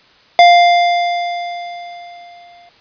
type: tone with exponential decay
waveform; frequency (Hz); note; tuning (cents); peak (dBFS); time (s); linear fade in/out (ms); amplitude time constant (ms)
square; 698.5; F5; 0; -3; 0.39-2.69; 1; 500
effects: white hiss -48 dBFS RMS until 2.8 s + resampled to 11025 Hz